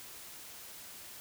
silence, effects white hiss -49 dBFS RMS until 1.2 s

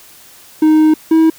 triangle tone pair in turn, 311.1 / 321.7 Hz, D#4 / E4, 0 / -42 cents, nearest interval minor second, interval 58 cents, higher second, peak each -4 dBFS, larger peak neither, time 0.62-0.94 / 1.11-1.3 s, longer first, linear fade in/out 5 ms, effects white hiss -41 dBFS RMS until 1.38 s

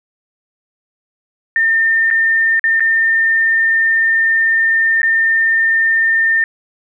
sine tone with dropouts, 1809 Hz, A6, 48 cents sharp, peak -10 dBFS, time 1.56-6.44 s, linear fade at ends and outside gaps 1 ms, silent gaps 2.103-2.11 / 2.595-2.64 / 2.797-2.805 / 5.018-5.031 s, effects none

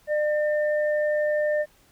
sine tone pair together, 601.1 / 1803 Hz, D5 / A6, +40 / +42 cents, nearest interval octave + perfect fifth, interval 1902 cents, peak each -21 / -31 dBFS, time 0.07-1.66 s, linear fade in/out 50 ms, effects pink hiss -59 dBFS RMS until 1.91 s

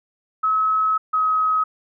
sine tone pair in turn, 1286 / 1270.5 Hz, E6 / D#6, -43 / +36 cents, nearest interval unison, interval 21 cents, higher first, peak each -16 dBFS, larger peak neither, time 0.43-0.98 / 1.13-1.64 s, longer first, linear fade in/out 10 ms, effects none

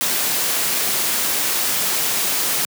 white noise, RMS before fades -20 dBFS, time 0.01-2.65 s, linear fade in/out 0 ms, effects high-pass 150 Hz 12 dB/octave

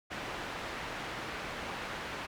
white low-pass noise, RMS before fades -40 dBFS, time 0.1-2.27 s, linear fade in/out 20 ms, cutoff 2000 Hz, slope 12 dB/octave, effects none

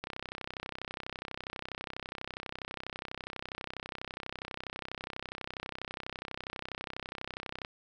click train, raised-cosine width 0.3 ms, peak -22 dBFS, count 246, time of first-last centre 0.04-7.649 s, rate 32.2 Hz, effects none

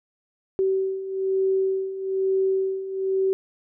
sine beating tone pair, 382.2 / 383.3 Hz, G4 / G4, -44 / -39 cents, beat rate 1.1 Hz, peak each -27 / -22 dBFS, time 0.59-3.33 s, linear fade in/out 0 ms, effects none

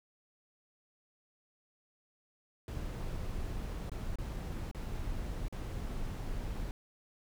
brown noise with dropouts, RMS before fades -38 dBFS, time 2.68-6.71 s, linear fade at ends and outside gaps 1 ms, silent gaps 3.896-3.917 / 4.157-4.185 / 4.713-4.747 / 5.483-5.525 s, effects none

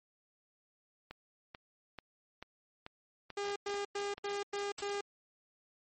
click train, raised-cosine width 0.3 ms, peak -29 dBFS, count 8, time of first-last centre 1.11-4.18 s, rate 2.28 Hz
sawtooth tone bursts, 404.3 Hz, G#4, 46 cents flat, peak -31 dBFS, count 6, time 3.37-5.01 s, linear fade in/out 5 ms, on 190 ms, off 100 ms
white noise with exponential decay, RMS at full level -39 dBFS, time 4.78-5 s, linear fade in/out 5 ms, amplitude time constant 46 ms
effects MP3 32 kbps

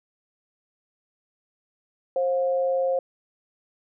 sine tone pair together, 530.9 / 710 Hz, C5 / F5, +25 / +28 cents, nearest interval perfect fourth, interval 503 cents, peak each -21 / -30 dBFS, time 2.16-2.99 s, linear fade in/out 2 ms, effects none

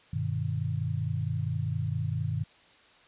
sine chord, G augmented, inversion none, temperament just, 98 / 122.5 / 153.12 Hz, G2 / B2 / D#3, 0 / -14 / -27 cents, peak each -32 dBFS, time 0.13-2.44 s, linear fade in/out 5 ms, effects white hiss -58 dBFS RMS until 3.07 s + resampled to 8000 Hz

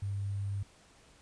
sine tone with sample-and-hold, 99.5 Hz, G2, 26 cents sharp, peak -32 dBFS, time 0.02-0.63 s, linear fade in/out 5 ms, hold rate 8820 Hz, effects pink hiss -61 dBFS RMS until 1.21 s + resampled to 22050 Hz

